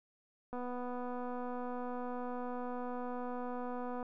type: click train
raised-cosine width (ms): 1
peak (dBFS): -29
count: 865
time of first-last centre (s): 0.53-4.028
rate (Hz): 247
effects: none